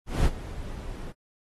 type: noise with ADSR envelope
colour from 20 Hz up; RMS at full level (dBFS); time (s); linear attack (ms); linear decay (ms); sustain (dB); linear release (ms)
brown; -20; 0.06-1.13; 190; 51; -16; 32
effects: AAC 32 kbps